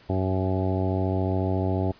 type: harmonic tone with a mistuned harmonic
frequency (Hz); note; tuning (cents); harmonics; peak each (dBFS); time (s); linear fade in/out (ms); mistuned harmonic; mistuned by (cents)
94.1; F#2; +30; 1 / 2 / 3 / 4 / 5 / 6 / 7 / 8 / 9; -25 / -31 / -30 / -31 / -37 / -37 / -33 / -39 / -38; 0.09-1.92; 10; 8; +16
effects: pink hiss -54 dBFS RMS until 1.99 s + resampled to 11025 Hz